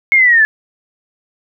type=linear sweep; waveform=sine; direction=down; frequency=2183 to 1706 Hz; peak=-6 dBFS; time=0.12-0.45 s; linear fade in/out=0 ms; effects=none